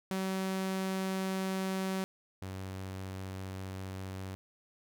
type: tone pair in turn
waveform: sawtooth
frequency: 190 / 95 Hz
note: F#3 / F#2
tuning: +46 / +46 cents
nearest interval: octave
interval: 1200 cents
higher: first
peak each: -28 / -35 dBFS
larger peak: first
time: 0.11-2.04 / 2.42-4.35 s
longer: neither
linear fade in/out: 0 ms
effects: none